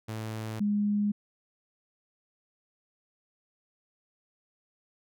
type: tone pair in turn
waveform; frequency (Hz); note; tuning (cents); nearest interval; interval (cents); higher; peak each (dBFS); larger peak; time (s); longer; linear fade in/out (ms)
sawtooth / sine; 110 / 206.3; A2 / G#3; 0 / -11; major seventh; 1089; second; -30 / -24; second; 0.08-0.6 / 0.6-1.12; neither; 10
effects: none